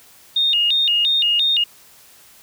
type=tone with vibrato; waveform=sine; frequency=3239 Hz; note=G#7; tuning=44 cents flat; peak=-14 dBFS; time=0.36-1.64 s; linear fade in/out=5 ms; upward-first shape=square; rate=2.9 Hz; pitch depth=220 cents each way; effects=white hiss -48 dBFS RMS until 2.42 s